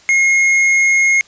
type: tone with tanh clipping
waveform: triangle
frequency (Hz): 2152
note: C7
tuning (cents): +48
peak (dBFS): -11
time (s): 0.09-1.21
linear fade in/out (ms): 0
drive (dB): 13
effects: white hiss -46 dBFS RMS until 1.27 s + resampled to 16000 Hz